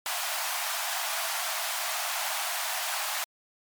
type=high-pass noise; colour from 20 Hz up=pink; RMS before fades=-31 dBFS; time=0.06-3.24 s; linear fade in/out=0 ms; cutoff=630 Hz; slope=96 dB/octave; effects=MP3 96 kbps